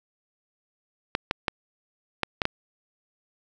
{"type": "clicks", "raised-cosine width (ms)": 0.3, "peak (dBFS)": -7, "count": 6, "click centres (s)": [1.151, 1.311, 1.482, 2.233, 2.418, 2.454], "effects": []}